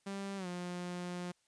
sawtooth tone with pitch glide, 197.1 to 177.64 Hz, G3 to F3, +10 to +30 cents, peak -35 dBFS, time 0.06-1.32 s, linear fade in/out 10 ms, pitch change -180 cents, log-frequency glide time 0.37-0.47 s, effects white hiss -75 dBFS RMS until 1.47 s + resampled to 22050 Hz

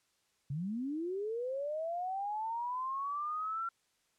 sine linear sweep, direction up, 130.5 to 1369 Hz, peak -34 dBFS, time 0.5-3.69 s, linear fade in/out 5 ms, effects white hiss -75 dBFS RMS until 4.18 s + low-pass 9000 Hz 12 dB/octave

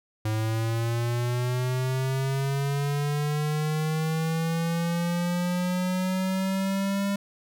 square linear sweep, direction up, 107.8 to 200 Hz, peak -25 dBFS, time 0.25-7.16 s, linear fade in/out 5 ms, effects none

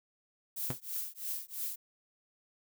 violet noise with tremolo, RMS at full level -35 dBFS, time 0.56-1.76 s, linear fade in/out 10 ms, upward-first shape triangle, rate 3 Hz, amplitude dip 100%
sawtooth tone with exponential decay, 128.5 Hz, C3, 31 cents flat, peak -27 dBFS, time 0.7-0.77 s, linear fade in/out 0 ms, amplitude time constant 15 ms
effects none

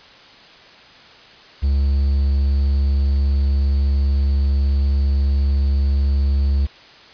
triangle tone with quantisation, 69.3 Hz, C#2, in tune, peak -12 dBFS, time 1.62-6.67 s, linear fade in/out 20 ms, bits 7, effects white hiss -44 dBFS RMS until 7.13 s + resampled to 11025 Hz

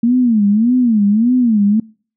sine tone with vibrato, 226 Hz, A3, 47 cents sharp, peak -9 dBFS, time 0.03-1.8 s, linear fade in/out 5 ms, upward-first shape sine, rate 1.7 Hz, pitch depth 200 cents each way, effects noise-tail reverb RT60 0.4 s tail -24 dB re dry

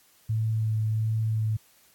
sine tone with vibrato, 110 Hz, A2, in tune, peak -23 dBFS, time 0.29-1.57 s, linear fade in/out 10 ms, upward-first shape sine, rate 1.4 Hz, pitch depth 14 cents each way, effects white hiss -60 dBFS RMS until 1.94 s + AAC 64 kbps

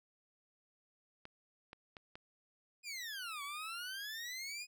clicks, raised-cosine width 0.3 ms, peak -33 dBFS, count 4, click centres 1.254 / 1.731 / 1.968 / 2.155 s
20% pulse exponential two-way sweep, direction down then up, 2509 to 1116 to 2509 Hz, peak -37 dBFS, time 2.83-4.67 s, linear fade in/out 50 ms, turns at 3.43 s
effects none

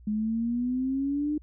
sine exponential sweep, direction up, 208.9 to 304 Hz, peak -25 dBFS, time 0.07-1.38 s, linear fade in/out 5 ms, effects added 60 Hz sine -48 dBFS peak until 1.42 s

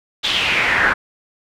brown noise with band-pass filter sweep, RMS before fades -17 dBFS, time 0.23-0.94 s, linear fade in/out 20 ms, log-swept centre 3600 to 1500 Hz, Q 4.4, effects none

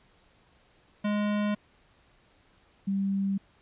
square / sine tone pair in turn, 207.7 / 196.04 Hz, G#3 / G3, 0 / 0 cents, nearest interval minor second, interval 100 cents, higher first, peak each -26 / -25 dBFS, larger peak second, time 1.04-1.55 / 2.87-3.38 s, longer neither, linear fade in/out 10 ms, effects pink hiss -63 dBFS RMS until 3.61 s + resampled to 8000 Hz

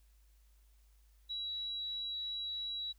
sine tone, 3899 Hz, B7, 23 cents flat, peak -37 dBFS, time 1.29-2.93 s, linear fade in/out 20 ms, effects added 52 Hz sine -62 dBFS peak until 2.98 s + white hiss -75 dBFS RMS until 2.98 s

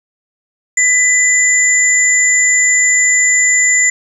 sine tone pair together, 2000 / 7127 Hz, B6 / A8, +21 / +21 cents, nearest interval octave + minor seventh, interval 2200 cents, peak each -11 dBFS, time 0.77-3.9 s, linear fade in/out 5 ms, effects 7-bit

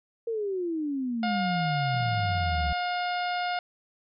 sine exponential sweep, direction down, 468.3 to 69.3 Hz, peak -27 dBFS, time 0.27-2.73 s, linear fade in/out 5 ms
harmonic tone, 713 Hz, F5, 36 cents sharp, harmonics 1 / 2 / 3 / 4 / 5 / 6 / 7, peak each -28 / -34 / -38 / -40 / -42 / -44 / -45 dBFS, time 1.23-3.59 s, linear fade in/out 2 ms
sine tone bursts, 164.81 Hz, E3, in tune, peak -36 dBFS, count 14, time 1.94-2.728 s, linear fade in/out 0 ms, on 34 ms, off 24 ms
effects none

